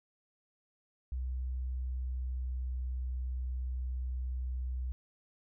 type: tone with pitch glide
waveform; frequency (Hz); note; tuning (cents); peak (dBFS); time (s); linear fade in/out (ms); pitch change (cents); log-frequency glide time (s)
sine; 63.5 to 63.06; B1 to B1; +49 to +37; -33; 1.12-4.92; 0; -12; 1.35-2.78
effects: none